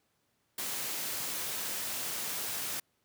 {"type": "noise", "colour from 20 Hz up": "white", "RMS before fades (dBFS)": -36, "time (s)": [0.58, 2.8], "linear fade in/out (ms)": 5, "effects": ["pink hiss -75 dBFS RMS until 3.04 s", "high-pass 100 Hz 12 dB/octave"]}